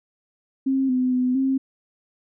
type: tone with pitch steps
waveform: sine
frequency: 267.3 / 254 / 252 / 266.6 Hz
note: C4 / B3 / B3 / C4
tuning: +37 / +49 / +35 / +33 cents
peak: -18 dBFS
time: 0.66-1.58 s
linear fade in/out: 10 ms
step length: 230 ms
effects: none